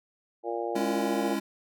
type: harmonic tone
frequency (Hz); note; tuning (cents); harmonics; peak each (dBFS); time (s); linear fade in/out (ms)
116.54; A#2; 0; 3 / 4 / 5 / 6 / 7; -34 / -34 / -36 / -37 / -36; 0.43-1.37; 50
type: chord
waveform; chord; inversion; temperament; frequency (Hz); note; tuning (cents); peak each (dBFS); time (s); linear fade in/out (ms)
square; C# minor; second; equal with one note detuned; 207.7 / 277.2 / 335.6; G#3 / C#4 / E4; 0 / 0 / +31; -33; 0.75-1.4; 10
effects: none